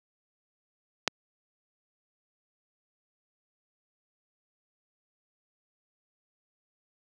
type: click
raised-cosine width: 0.2 ms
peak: -5 dBFS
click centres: 1.077 s
effects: high-pass 200 Hz 12 dB/octave